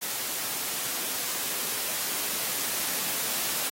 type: noise with level ramp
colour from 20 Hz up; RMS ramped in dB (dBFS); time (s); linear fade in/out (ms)
white; -32 to -29; 0.01-3.7; 20
effects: high-pass 150 Hz 12 dB/octave + AAC 48 kbps